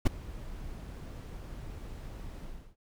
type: noise with ADSR envelope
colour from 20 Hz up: brown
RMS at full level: -18 dBFS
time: 0.05-2.76 s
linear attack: 18 ms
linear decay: 10 ms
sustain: -24 dB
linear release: 330 ms
effects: none